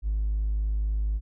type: tone with hard clipping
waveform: sine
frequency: 52 Hz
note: G#1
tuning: 3 cents sharp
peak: -24 dBFS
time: 0.02-1.21 s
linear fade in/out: 50 ms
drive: 1 dB
effects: none